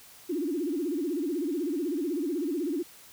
sine tone with vibrato, 316.4 Hz, D#4, 29 cents sharp, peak -27 dBFS, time 0.29-2.83 s, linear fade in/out 10 ms, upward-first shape sine, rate 16 Hz, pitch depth 240 cents each way, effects white hiss -52 dBFS RMS until 3.12 s

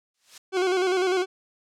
blue noise with exponential growth, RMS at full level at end -33 dBFS, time 0.14-0.38 s, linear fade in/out 5 ms, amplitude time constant 51 ms
40% pulse tone with vibrato, 370 Hz, F#4, in tune, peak -20 dBFS, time 0.52-1.26 s, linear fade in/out 50 ms, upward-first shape square, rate 10 Hz, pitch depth 48 cents each way
effects low-pass 6000 Hz 12 dB/octave

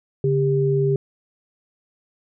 sine tone pair together, 141.5 / 398 Hz, C#3 / G4, +36 / +26 cents, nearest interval octave + tritone, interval 1790 cents, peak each -19 dBFS, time 0.24-0.96 s, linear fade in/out 2 ms, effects none

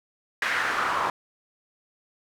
pink noise with band-pass filter sweep, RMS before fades -26 dBFS, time 0.42-1.1 s, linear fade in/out 2 ms, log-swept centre 1900 to 1000 Hz, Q 2.9, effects none

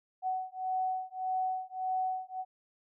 sine beating tone pair, 747 / 748.7 Hz, F#5 / F#5, +16 / +20 cents, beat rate 1.7 Hz, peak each -34 / -34 dBFS, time 0.22-2.45 s, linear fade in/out 50 ms, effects none

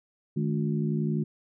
harmonic tone with a mistuned harmonic, 71.6 Hz, D2, 43 cents flat, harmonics 2 / 3 / 4 / 5, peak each -27 / -29 / -38 / -35 dBFS, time 0.36-1.24 s, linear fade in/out 10 ms, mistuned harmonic 2, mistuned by +130 cents, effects none

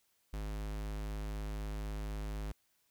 square tone, 52 Hz, G#1, 3 cents sharp, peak -38 dBFS, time 0.33-2.52 s, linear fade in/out 5 ms, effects white hiss -75 dBFS RMS until 2.9 s

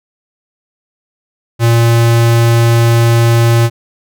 square tone, 116.54 Hz, A#2, in tune, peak -7 dBFS, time 1.59-3.7 s, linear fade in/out 50 ms, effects none

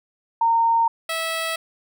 sine / 10% pulse tone pair in turn, 919 / 652.1 Hz, A#5 / E5, -25 / -19 cents, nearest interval tritone, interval 594 cents, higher first, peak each -15 dBFS, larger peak neither, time 0.41-0.88 / 1.09-1.56 s, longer neither, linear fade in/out 5 ms, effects none

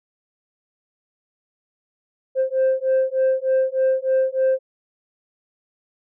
sine beating tone pair, 523.3 / 526.6 Hz, C5 / C5, 0 / +11 cents, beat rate 3.3 Hz, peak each -18 dBFS, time 2.35-4.59 s, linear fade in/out 50 ms, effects tanh soft clip ceiling -13 dBFS

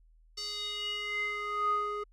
square tone with band-pass filter sweep, 415.3 Hz, G#4, in tune, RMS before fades -34 dBFS, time 0.37-2.04 s, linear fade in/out 10 ms, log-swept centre 5000 to 870 Hz, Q 5.7, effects added 40 Hz sine -58 dBFS peak until 2.12 s

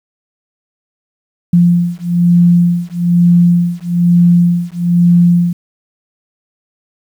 sine beating tone pair, 173.3 / 174.4 Hz, F3 / F3, -13 / -2 cents, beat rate 1.1 Hz, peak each -10 dBFS, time 1.53-5.53 s, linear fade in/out 5 ms, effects 7-bit

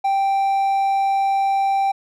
triangle tone, 784 Hz, G5, in tune, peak -14 dBFS, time 0.04-1.92 s, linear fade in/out 10 ms, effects none

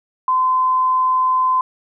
sine tone, 1027 Hz, C6, 33 cents flat, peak -13 dBFS, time 0.28-1.61 s, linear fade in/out 2 ms, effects none

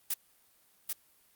blue noise with echo, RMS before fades -31 dBFS, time 0.1-0.14 s, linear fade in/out 5 ms, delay 790 ms, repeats 1, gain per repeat -3 dB, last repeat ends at 0.93 s, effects white hiss -66 dBFS RMS until 1.35 s + Opus 32 kbps

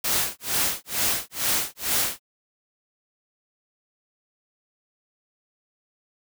white noise with tremolo, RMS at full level -22 dBFS, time 0.04-2.2 s, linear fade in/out 5 ms, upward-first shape sine, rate 2.2 Hz, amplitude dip 100%, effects none

